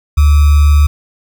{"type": "tone with sample-and-hold", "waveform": "sine", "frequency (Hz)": 73.42, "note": "D2", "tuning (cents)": 0, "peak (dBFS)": -4, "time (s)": [0.17, 0.87], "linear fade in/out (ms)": 10, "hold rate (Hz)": 1225, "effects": []}